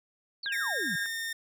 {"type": "exponential sweep", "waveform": "sine", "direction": "down", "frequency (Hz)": [4678, 150], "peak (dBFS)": -35, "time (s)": [0.43, 0.96], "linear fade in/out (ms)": 5}
{"type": "tone with tremolo", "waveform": "sine", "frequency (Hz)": 1620, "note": "G#6", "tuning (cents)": -43, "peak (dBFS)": -29, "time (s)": [0.46, 1.06], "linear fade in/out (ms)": 0, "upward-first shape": "triangle", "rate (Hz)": 20, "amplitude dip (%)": 45}
{"type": "tone with pitch glide", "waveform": "sawtooth", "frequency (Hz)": [1833, 1822.4], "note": ["A#6", "A#6"], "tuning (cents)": [-30, -40], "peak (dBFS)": -29, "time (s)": [0.52, 1.33], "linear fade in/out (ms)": 5, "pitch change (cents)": -10, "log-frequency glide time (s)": [0.68, 1.02]}
{"effects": []}